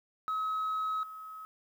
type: tone with level steps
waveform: sine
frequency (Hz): 1280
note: D#6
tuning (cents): +49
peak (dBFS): -28 / -42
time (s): 0.28-1.45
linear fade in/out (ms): 0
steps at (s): 1.03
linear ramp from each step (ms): 2
effects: tanh soft clip ceiling -28 dBFS + 10-bit